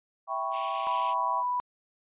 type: chord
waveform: sine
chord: C# half-diminished seventh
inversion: first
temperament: equal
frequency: 659.3 / 784 / 987.8 / 1108.7 Hz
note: E5 / G5 / B5 / C#6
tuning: 0 / 0 / 0 / 0 cents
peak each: -36 / -34 / -35 / -32 dBFS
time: 0.27-1.44 s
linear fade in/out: 50 ms
type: band-pass noise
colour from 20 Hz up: pink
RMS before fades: -45 dBFS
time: 0.51-1.15 s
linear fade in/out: 50 ms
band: 2400 to 3300 Hz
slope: 48 dB/octave
type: tone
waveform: sine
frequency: 987.8 Hz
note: B5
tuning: in tune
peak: -26 dBFS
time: 0.87-1.6 s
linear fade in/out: 0 ms
effects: resampled to 8000 Hz